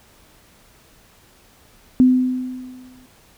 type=tone with exponential decay; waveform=sine; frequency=254.4 Hz; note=C4; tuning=48 cents flat; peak=-7 dBFS; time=2-3.06 s; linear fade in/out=0 ms; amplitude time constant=230 ms; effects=pink hiss -52 dBFS RMS until 3.37 s